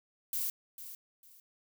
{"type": "noise with echo", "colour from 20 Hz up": "violet", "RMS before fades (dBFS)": -34, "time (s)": [0.33, 0.5], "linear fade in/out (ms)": 2, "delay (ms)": 450, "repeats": 2, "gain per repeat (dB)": -12, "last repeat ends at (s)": 1.4, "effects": []}